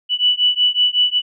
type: beating tone pair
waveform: sine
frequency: 2960 / 2965.4 Hz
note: F#7 / F#7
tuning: 0 / +3 cents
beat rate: 5.4 Hz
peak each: -16 / -16 dBFS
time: 0.09-1.22 s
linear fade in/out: 50 ms
effects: none